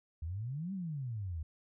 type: exponential two-way sweep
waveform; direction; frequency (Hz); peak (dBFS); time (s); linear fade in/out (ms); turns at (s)
sine; up then down; 75.1 to 200 to 75.1; -36; 0.22-1.43; 5; 0.73
effects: none